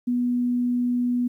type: tone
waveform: sine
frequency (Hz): 244.8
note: B3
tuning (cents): -15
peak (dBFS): -20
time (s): 0.07-1.28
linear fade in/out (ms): 10
effects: 10-bit